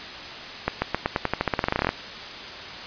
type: accelerating click train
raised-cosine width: 0.5 ms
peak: -6 dBFS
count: 20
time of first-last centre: 0.68-1.891 s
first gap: 140 ms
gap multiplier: 0.9
effects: white hiss -36 dBFS RMS until 2.86 s + resampled to 11025 Hz